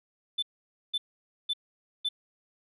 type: tone bursts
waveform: sine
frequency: 3520 Hz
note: A7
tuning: in tune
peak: -24 dBFS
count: 4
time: 0.38-2.09 s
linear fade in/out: 10 ms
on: 45 ms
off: 510 ms
effects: tanh soft clip ceiling -24 dBFS